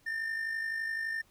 triangle tone with amplitude modulation, 1800 Hz, A6, 39 cents sharp, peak -28 dBFS, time 0.06-1.22 s, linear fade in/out 10 ms, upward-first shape sine, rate 51.8 Hz, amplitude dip 50%, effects pink hiss -66 dBFS RMS until 1.3 s

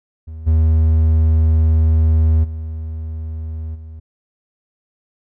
triangle tone with level steps, 79.5 Hz, D#2, 38 cents sharp, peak -26 / -8 / -21 / -29 dBFS, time 0.27-4 s, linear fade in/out 10 ms, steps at 0.46 / 2.43 / 3.74 s, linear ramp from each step 20 ms, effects none

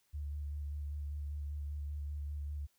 sine tone with vibrato, 73 Hz, D2, 10 cents flat, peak -37 dBFS, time 0.13-2.67 s, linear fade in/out 20 ms, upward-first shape square, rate 5.1 Hz, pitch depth 18 cents each way, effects white hiss -75 dBFS RMS until 2.78 s

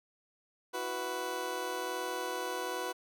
20% pulse chord, E suspended second, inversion none, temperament just, 329.6 / 370.8 / 494.4 Hz, E4 / F#4 / B4, 0 / +4 / +2 cents, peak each -39 / -34 / -33 dBFS, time 0.73-2.93 s, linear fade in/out 20 ms, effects none

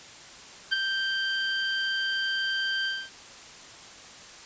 25% pulse tone with ADSR envelope, 1568 Hz, G6, in tune, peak -16 dBFS, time 0.71-3.1 s, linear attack 20 ms, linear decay 15 ms, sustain -6 dB, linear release 240 ms, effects white hiss -46 dBFS RMS until 4.45 s + resampled to 16000 Hz

